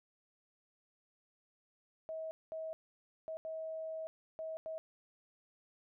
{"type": "tone bursts at uneven times", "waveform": "sine", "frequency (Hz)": 640, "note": "D#5", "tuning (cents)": 49, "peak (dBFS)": -39, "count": 6, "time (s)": [[2.09, 2.31], [2.52, 2.73], [3.28, 3.37], [3.45, 4.07], [4.39, 4.57], [4.66, 4.78]], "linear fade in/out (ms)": 0, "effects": []}